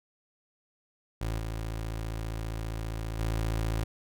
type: tone with level steps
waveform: 25% pulse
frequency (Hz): 55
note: A1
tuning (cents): 0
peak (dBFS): -26 / -29 / -24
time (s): 1.21-3.84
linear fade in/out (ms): 5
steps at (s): 1.38 / 3.19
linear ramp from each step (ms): 10
effects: none